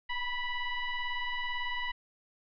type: tone with frequency modulation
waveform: sine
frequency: 989 Hz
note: B5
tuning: 2 cents sharp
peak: -31 dBFS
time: 0.09-1.92 s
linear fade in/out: 10 ms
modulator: 980 Hz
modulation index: 1.9
effects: none